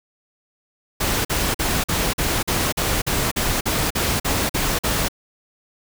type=noise bursts; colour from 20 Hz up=pink; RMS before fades=-21 dBFS; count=14; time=1-5.085 s; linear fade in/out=10 ms; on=250 ms; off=45 ms; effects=none